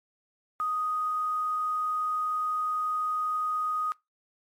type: tone with quantisation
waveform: sine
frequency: 1246 Hz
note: D#6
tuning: 2 cents sharp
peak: -26 dBFS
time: 0.6-3.92 s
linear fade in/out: 0 ms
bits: 9
effects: noise-tail reverb RT60 0.2 s tail -23 dB re dry + MP3 64 kbps